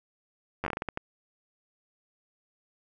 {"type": "slowing click train", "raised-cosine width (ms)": 0.5, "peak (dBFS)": -16, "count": 10, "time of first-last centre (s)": [0.64, 0.974], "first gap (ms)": 10, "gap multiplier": 1.31, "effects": []}